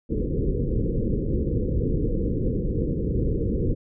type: low-pass noise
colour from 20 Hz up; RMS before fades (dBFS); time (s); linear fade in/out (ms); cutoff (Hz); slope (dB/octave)
pink; -24; 0.09-3.75; 20; 510; 96
effects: none